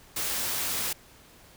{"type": "noise", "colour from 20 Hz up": "white", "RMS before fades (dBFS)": -30, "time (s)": [0.16, 0.93], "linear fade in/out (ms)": 5, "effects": ["pink hiss -54 dBFS RMS until 1.56 s"]}